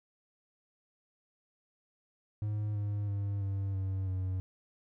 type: tone with pitch steps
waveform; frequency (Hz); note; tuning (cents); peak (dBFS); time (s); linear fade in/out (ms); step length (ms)
triangle; 105.4 / 102.87 / 100.41 / 98 / 95.65 / 93.36; G#2 / G#2 / G2 / G2 / G2 / F#2; +26 / -16 / +42 / 0 / -42 / +16; -29; 2.42-4.4; 0; 330
effects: none